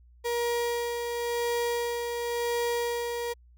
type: tone with tremolo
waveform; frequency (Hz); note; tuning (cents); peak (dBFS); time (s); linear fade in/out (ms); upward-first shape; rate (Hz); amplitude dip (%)
35% pulse; 474.4; A#4; +30; -24; 0.24-3.34; 20; sine; 0.94; 40
effects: added 60 Hz sine -53 dBFS peak until 3.57 s